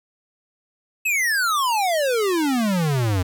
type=exponential sweep; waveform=square; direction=down; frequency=2642 to 87.31 Hz; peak=-19 dBFS; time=1.05-3.23 s; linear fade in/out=10 ms; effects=none